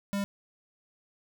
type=tone; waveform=square; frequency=200 Hz; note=G3; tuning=35 cents sharp; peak=-29 dBFS; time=0.13-0.24 s; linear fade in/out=0 ms; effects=none